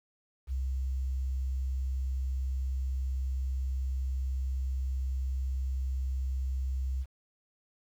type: tone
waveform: sine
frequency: 65.41 Hz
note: C2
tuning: in tune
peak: -29 dBFS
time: 0.47-7.06 s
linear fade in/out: 50 ms
effects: 10-bit